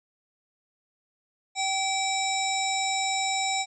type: harmonic tone with a mistuned harmonic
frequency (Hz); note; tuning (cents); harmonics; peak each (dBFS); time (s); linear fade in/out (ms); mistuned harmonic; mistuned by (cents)
770; G5; -31; 1 / 3 / 5 / 7 / 9 / 10; -28 / -31 / -32 / -36 / -35 / -35; 1.55-3.66; 50; 9; +55
effects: none